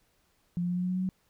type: tone with pitch steps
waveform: sine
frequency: 174.61 / 176.33 / 178.07 / 179.83 / 181.6 / 183.4 / 185.21 / 187.03 Hz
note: F3 / F3 / F3 / F#3 / F#3 / F#3 / F#3 / F#3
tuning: 0 / +17 / +34 / -49 / -32 / -15 / +2 / +19 cents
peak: -27 dBFS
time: 0.57-1.09 s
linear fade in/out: 0 ms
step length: 65 ms
effects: pink hiss -70 dBFS RMS until 1.29 s